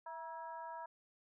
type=harmonic tone with a mistuned harmonic; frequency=329.6 Hz; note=E4; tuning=in tune; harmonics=2 / 3 / 4 / 5; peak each=-51 / -45 / -56 / -57 dBFS; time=0.06-0.86 s; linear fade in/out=5 ms; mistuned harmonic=3; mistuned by=-59 cents; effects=none